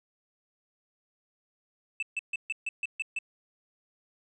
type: tone bursts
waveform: triangle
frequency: 2637 Hz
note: E7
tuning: in tune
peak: -27 dBFS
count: 8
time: 2-3.188 s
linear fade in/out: 2 ms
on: 26 ms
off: 140 ms
effects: resampled to 24000 Hz